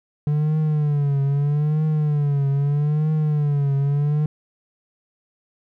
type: tone with vibrato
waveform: triangle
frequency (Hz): 146.83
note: D3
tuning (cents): 0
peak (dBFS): -15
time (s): 0.27-4.26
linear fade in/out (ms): 2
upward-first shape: triangle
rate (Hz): 0.79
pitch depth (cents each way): 110
effects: none